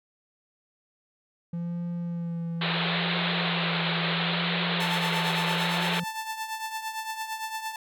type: tone with vibrato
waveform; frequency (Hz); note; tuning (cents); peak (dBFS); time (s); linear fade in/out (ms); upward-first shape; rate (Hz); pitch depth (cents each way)
triangle; 170.2; F3; -44; -27; 1.53-6.04; 5; sine; 0.73; 26
type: band-pass noise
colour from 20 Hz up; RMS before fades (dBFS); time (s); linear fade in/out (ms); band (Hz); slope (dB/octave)
white; -29; 2.61-6; 5; 340 to 4100; 96
type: tone with tremolo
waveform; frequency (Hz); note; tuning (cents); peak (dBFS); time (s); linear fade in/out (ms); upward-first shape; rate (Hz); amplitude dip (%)
sawtooth; 882; A5; +4; -25; 4.8-7.76; 2; triangle; 8.8; 70
effects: none